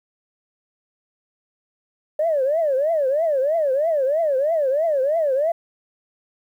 sine tone with vibrato, 590 Hz, D5, 8 cents sharp, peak -16 dBFS, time 2.19-5.52 s, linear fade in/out 5 ms, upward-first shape triangle, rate 3.1 Hz, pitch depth 260 cents each way, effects tanh soft clip ceiling -12 dBFS + 9-bit

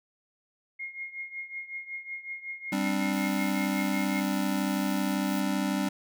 sine tone with tremolo, 2143 Hz, C7, 41 cents sharp, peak -32 dBFS, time 0.79-4.21 s, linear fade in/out 10 ms, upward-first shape triangle, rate 5.4 Hz, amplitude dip 85%
square chord, G suspended fourth, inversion none, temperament just, 196 / 261.3 / 294 Hz, G3 / C4 / D4, 0 / -2 / +2 cents, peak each -30 / -33 / -32 dBFS, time 2.72-5.89 s, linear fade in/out 5 ms
blue noise, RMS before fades -47 dBFS, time 3.13-5.15 s, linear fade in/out 0 ms
violet noise with exponential growth, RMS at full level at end -40 dBFS, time 4.75-5.4 s, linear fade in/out 0 ms, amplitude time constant 140 ms
effects none

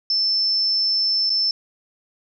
sine tone with dropouts, 5300 Hz, E8, 9 cents sharp, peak -17 dBFS, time 0.1-1.51 s, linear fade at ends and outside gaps 2 ms, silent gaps 1.296-1.301 s, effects none

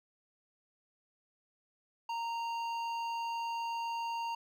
triangle tone with hard clipping, 927 Hz, A#5, 10 cents flat, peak -36 dBFS, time 2.09-4.35 s, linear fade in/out 5 ms, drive 14 dB, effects none

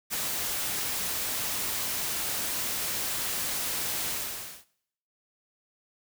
white noise with ADSR envelope, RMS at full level -29 dBFS, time 0.1-4.65 s, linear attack 38 ms, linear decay 8 ms, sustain -2 dB, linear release 570 ms, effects noise-tail reverb RT60 0.7 s tail -20 dB re dry

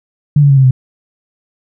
sine tone with pitch steps, 146.83 / 142.16 / 137.63 / 133.25 / 129.01 Hz, D3 / C#3 / C#3 / C3 / C3, 0 / +44 / -12 / +32 / -24 cents, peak -4 dBFS, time 0.36-0.71 s, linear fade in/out 5 ms, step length 70 ms, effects none

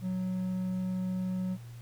triangle tone, 185 Hz, F#3, in tune, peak -28 dBFS, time 0.01-1.58 s, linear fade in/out 50 ms, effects added 118 Hz sine -43 dBFS peak until 1.81 s + pink hiss -58 dBFS RMS until 1.81 s

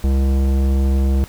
sine tone with tanh clipping, 67.3 Hz, C2, 49 cents sharp, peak -15 dBFS, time 0.04-1.24 s, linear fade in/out 0 ms, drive 16 dB, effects pink hiss -41 dBFS RMS until 1.28 s

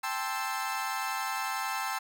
30% pulse chord, A minor seventh, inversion third, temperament equal with one note detuned, 789 / 880 / 1046.5 / 1318.5 Hz, G5 / A5 / C6 / E6, +11 / 0 / 0 / 0 cents, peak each -34 dBFS, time 0.03-1.99 s, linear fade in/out 10 ms, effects none

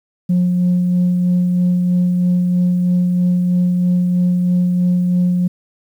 sine tone with tremolo, 178.8 Hz, F3, 41 cents sharp, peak -9 dBFS, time 0.29-5.48 s, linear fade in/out 10 ms, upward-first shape sine, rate 3.1 Hz, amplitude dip 30%, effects tanh soft clip ceiling -9 dBFS + 8-bit

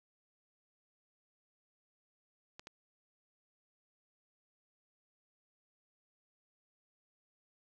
clicks, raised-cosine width 0.2 ms, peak -30 dBFS, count 2, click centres 2.595 / 2.671 s, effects none

